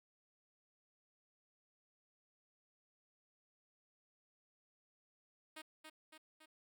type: tone with echo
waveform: 5% pulse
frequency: 312.3 Hz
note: D#4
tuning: 7 cents sharp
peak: -37 dBFS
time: 5.56-5.62 s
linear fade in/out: 10 ms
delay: 280 ms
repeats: 3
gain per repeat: -4 dB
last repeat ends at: 6.46 s
effects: none